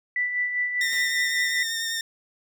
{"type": "tone with tremolo", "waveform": "sine", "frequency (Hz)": 1975.5, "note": "B6", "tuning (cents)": 0, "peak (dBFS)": -21, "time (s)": [0.16, 1.63], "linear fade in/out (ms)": 2, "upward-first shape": "sine", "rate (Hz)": 5, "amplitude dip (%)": 50}
{"type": "tone with vibrato", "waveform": "15% pulse", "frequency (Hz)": 1825, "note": "A#6", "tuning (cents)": -37, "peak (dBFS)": -20, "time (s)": [0.81, 2.01], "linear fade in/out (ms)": 2, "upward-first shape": "triangle", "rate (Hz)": 10, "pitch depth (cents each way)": 23}
{"type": "noise with exponential decay", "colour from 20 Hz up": "white", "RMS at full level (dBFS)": -40, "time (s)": [0.92, 1.43], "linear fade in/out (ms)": 5, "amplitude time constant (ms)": 110}
{"effects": []}